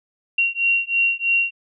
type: beating tone pair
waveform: sine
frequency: 2749 / 2752.1 Hz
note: F7 / F7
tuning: -28 / -26 cents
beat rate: 3.1 Hz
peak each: -20 dBFS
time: 0.38-1.51 s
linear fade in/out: 5 ms
effects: none